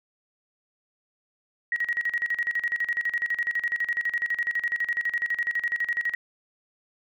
sine tone with tremolo, 1900 Hz, A#6, 33 cents sharp, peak -22 dBFS, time 1.72-6.15 s, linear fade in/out 2 ms, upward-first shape square, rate 12 Hz, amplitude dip 80%, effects none

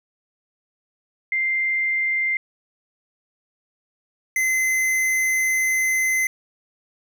sine / square tone pair in turn, 2093 / 2053 Hz, C7 / C7, 0 / -33 cents, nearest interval unison, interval 33 cents, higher first, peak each -19 dBFS, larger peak neither, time 1.32-2.37 / 4.36-6.27 s, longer second, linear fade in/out 2 ms, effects none

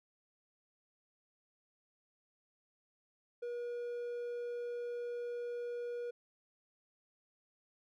triangle tone, 480.3 Hz, B4, 48 cents flat, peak -36 dBFS, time 3.42-6.11 s, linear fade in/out 10 ms, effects none

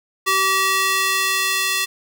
square tone with high-pass filter sweep, 383.1 Hz, G4, 40 cents flat, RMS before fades -19 dBFS, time 0.26-1.86 s, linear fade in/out 20 ms, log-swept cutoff 1100 to 2300 Hz, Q 0.97, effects none

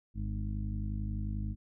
harmonic tone with a mistuned harmonic, 51.3 Hz, G#1, 21 cents flat, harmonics 1 / 2 / 3 / 4 / 5 / 6, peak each -35 / -37 / -47 / -41 / -51 / -50 dBFS, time 0.14-1.56 s, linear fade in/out 50 ms, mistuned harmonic 4, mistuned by +21 cents, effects none

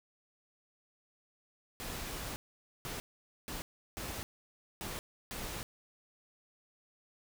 pink noise bursts at uneven times, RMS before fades -41 dBFS, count 6, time 1.8-2.36 / 2.85-3 / 3.48-3.62 / 3.97-4.23 / 4.81-4.99 / 5.31-5.63 s, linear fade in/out 0 ms, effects none

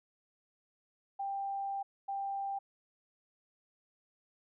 sine tone bursts at uneven times, 790 Hz, G5, 13 cents sharp, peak -34 dBFS, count 2, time 1.19-1.83 / 2.08-2.59 s, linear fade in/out 10 ms, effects none

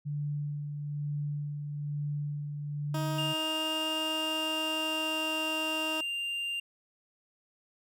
sine tone with tremolo, 146.4 Hz, D3, 5 cents flat, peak -30 dBFS, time 0.05-3.34 s, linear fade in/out 20 ms, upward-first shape sine, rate 1.1 Hz, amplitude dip 40%
15% pulse tone, 314.6 Hz, D#4, 19 cents sharp, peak -27 dBFS, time 2.94-6.01 s, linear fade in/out 5 ms
triangle tone with pitch glide, 2812 to 2791 Hz, F7 to F7, +11 to -2 cents, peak -30 dBFS, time 3.18-6.6 s, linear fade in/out 5 ms, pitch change -13 cents, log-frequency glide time 3.9-5.35 s
effects none

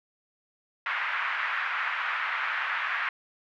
pink band-pass noise, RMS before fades -30 dBFS, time 0.86-3.09 s, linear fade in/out 2 ms, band 1200 to 2200 Hz, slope 24 dB/octave, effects none

